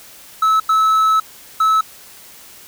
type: tone bursts at uneven times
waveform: triangle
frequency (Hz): 1300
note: E6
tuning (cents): -24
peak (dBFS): -9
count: 3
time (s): 0.42-0.6 / 0.69-1.2 / 1.6-1.81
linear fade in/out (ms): 5
effects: white hiss -41 dBFS RMS until 2.67 s